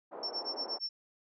white band-pass noise, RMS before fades -44 dBFS, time 0.11-0.79 s, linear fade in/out 20 ms, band 330 to 870 Hz, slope 24 dB/octave
sine tone with tremolo, 5420 Hz, E8, 47 cents sharp, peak -32 dBFS, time 0.23-0.89 s, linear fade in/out 2 ms, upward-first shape sine, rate 8.5 Hz, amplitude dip 100%
effects none

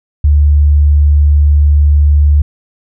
sine tone, 73.3 Hz, D2, 3 cents flat, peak -4 dBFS, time 0.24-2.42 s, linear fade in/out 5 ms, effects none

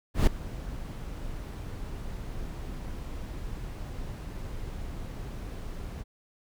brown noise with ADSR envelope, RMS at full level -18 dBFS, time 0.14-6.04 s, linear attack 130 ms, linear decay 6 ms, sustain -19 dB, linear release 30 ms, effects none

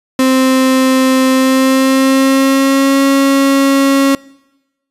35% pulse tone with pitch glide, 261.2 to 274 Hz, C4 to C#4, -3 to -20 cents, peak -6 dBFS, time 0.19-4.15 s, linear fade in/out 2 ms, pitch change +83 cents, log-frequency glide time 1.31-3.03 s, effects noise-tail reverb RT60 1.0 s tail -24 dB re dry + resampled to 32000 Hz

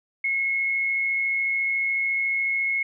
sine tone with amplitude modulation, 2175 Hz, C#7, 33 cents flat, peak -20 dBFS, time 0.24-2.83 s, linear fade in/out 5 ms, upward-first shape sine, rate 114 Hz, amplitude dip 30%, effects none

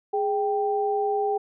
sine tone pair together, 415.3 / 784.7 Hz, G#4 / G5, 0 / +2 cents, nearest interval major seventh, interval 1102 cents, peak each -24 / -25 dBFS, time 0.13-1.38 s, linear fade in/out 10 ms, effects none

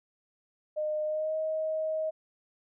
sine tone with pitch glide, 611 to 630 Hz, D#5 to D#5, -32 to +21 cents, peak -28 dBFS, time 0.76-2.11 s, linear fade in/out 20 ms, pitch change +53 cents, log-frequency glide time 1.04-1.36 s, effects none

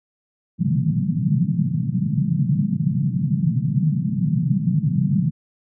pink band-pass noise, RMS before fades -20 dBFS, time 0.58-5.31 s, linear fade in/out 20 ms, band 130 to 200 Hz, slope 48 dB/octave, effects none

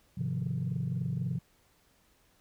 sine chord, F minor seventh, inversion first, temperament equal with one note detuned, 103.83 / 130.81 / 154.58 / 174.61 Hz, Ab2 / C3 / Eb3 / F3, 0 / 0 / -11 / 0 cents, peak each -38 / -32 / -37 / -34 dBFS, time 0.17-1.39 s, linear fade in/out 10 ms, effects tanh soft clip ceiling -24 dBFS + pink hiss -67 dBFS RMS until 2.4 s

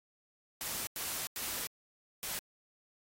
white noise bursts at uneven times, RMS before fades -38 dBFS, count 4, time 0.61-0.87 / 0.96-1.27 / 1.36-1.67 / 2.23-2.39 s, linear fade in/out 0 ms, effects AAC 48 kbps

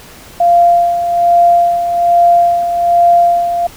sine tone with tremolo, 693 Hz, F5, 14 cents flat, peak -4 dBFS, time 0.4-3.67 s, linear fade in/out 5 ms, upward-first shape sine, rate 1.2 Hz, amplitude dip 60%, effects pink hiss -36 dBFS RMS until 3.76 s

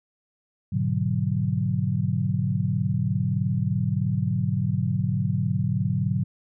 sine chord, G# half-diminished seventh, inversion none, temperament equal, 103.83 / 123.47 / 146.83 / 185 Hz, G#2 / B2 / D3 / F#3, 0 / 0 / 0 / 0 cents, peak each -27 dBFS, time 0.72-6.24 s, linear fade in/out 10 ms, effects none

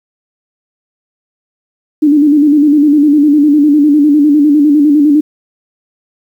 sine tone with vibrato, 294.7 Hz, D4, 6 cents sharp, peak -4 dBFS, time 2.02-5.21 s, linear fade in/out 10 ms, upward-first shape square, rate 9.9 Hz, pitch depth 58 cents each way, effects 7-bit

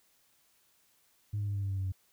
sine tone with pitch steps, 103.83 / 102.4 / 100.99 / 99.6 / 98.23 / 96.88 / 95.54 / 94.23 Hz, G#2 / G#2 / G#2 / G2 / G2 / G2 / G2 / F#2, 0 / -24 / -48 / +28 / +4 / -20 / -44 / +32 cents, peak -29 dBFS, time 1.33-1.922 s, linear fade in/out 10 ms, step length 74 ms, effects tanh soft clip ceiling -28 dBFS + white hiss -69 dBFS RMS until 2.12 s

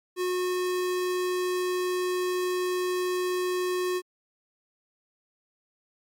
square tone, 363.3 Hz, F#4, 32 cents flat, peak -26 dBFS, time 0.16-4.02 s, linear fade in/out 50 ms, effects MP3 64 kbps

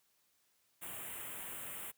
white band-stop noise, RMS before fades -45 dBFS, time 0.81-1.92 s, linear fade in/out 20 ms, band 3200 to 7900 Hz, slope 48 dB/octave, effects white hiss -75 dBFS RMS until 1.97 s + high-pass 60 Hz 12 dB/octave

